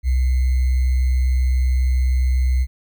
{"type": "tone with sample-and-hold", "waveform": "sine", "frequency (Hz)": 63.7, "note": "C2", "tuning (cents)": -46, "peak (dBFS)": -14, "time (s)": [0.03, 2.67], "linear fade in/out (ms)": 50, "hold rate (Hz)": 2100, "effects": []}